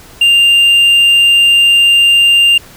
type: tone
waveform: triangle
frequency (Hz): 2794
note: F7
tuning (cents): 0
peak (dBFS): -3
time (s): 0.21-2.58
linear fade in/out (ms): 5
effects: pink hiss -37 dBFS RMS until 2.76 s